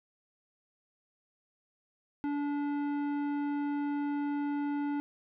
triangle tone with tanh clipping, 288.7 Hz, D4, 30 cents flat, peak -32 dBFS, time 2.24-5 s, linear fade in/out 0 ms, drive 17 dB, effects none

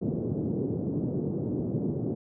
pink band-pass noise, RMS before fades -30 dBFS, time 0.01-2.15 s, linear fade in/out 10 ms, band 120 to 420 Hz, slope 24 dB/octave, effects none

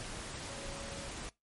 sine tone in noise, 555 Hz, C#5, 2 cents sharp, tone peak -48 dBFS, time 0.49-1.08 s, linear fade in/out 0 ms, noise pink, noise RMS -43 dBFS, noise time 0-1.29 s, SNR -8 dB, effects noise-tail reverb RT60 0.2 s tail -22 dB re dry + MP3 48 kbps

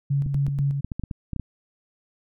sine tone with tremolo, 140.1 Hz, C#3, 19 cents sharp, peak -19 dBFS, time 0.1-0.81 s, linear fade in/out 10 ms, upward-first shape square, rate 4.1 Hz, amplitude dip 40%
clicks, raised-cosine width 5 ms, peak -17 dBFS, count 12, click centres 0.263 / 0.347 / 0.482 / 0.59 / 0.846 / 0.918 / 0.996 / 1.037 / 1.112 / 1.333 / 1.363 / 1.397 s
effects none

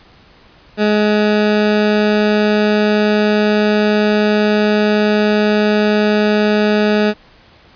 20% pulse tone, 210.5 Hz, G#3, 24 cents sharp, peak -6 dBFS, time 0.77-7.14 s, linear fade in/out 50 ms, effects pink hiss -46 dBFS RMS until 7.75 s + resampled to 11025 Hz

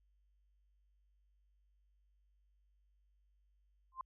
sine tone with exponential growth, 1046.5 Hz, C6, in tune, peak -35 dBFS, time 3.92-4.01 s, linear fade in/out 2 ms, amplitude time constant 19 ms, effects added 50 Hz sine -70 dBFS peak until 4.05 s

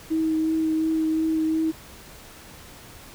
sine tone with vibrato, 318.1 Hz, D#4, 38 cents sharp, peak -20 dBFS, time 0.1-1.72 s, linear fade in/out 20 ms, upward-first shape triangle, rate 2.8 Hz, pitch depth 15 cents each way, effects pink hiss -45 dBFS RMS until 3.14 s

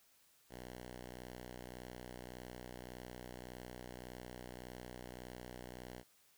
5% pulse tone, 61.74 Hz, B1, in tune, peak -37 dBFS, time 0.49-6.04 s, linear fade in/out 50 ms, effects white hiss -70 dBFS RMS until 6.37 s

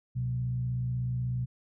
sine tone with frequency modulation, 124.5 Hz, B2, 14 cents sharp, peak -28 dBFS, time 0.15-1.46 s, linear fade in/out 20 ms, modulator 56.3 Hz, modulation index 0.41, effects none

